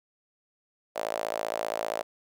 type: tone with high-pass filter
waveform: sawtooth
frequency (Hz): 55.2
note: A1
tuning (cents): +6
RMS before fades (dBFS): -32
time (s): 0.95-2.03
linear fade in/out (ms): 20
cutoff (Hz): 610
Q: 4.5
effects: none